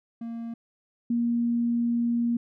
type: tone pair in turn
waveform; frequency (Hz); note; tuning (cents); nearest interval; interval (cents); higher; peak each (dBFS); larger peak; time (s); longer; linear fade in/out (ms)
triangle / sine; 231.2 / 236.1; A#3 / A#3; -14 / +22; unison; 36; second; -30 / -22; second; 0.21-0.54 / 1.1-2.37; second; 5
effects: none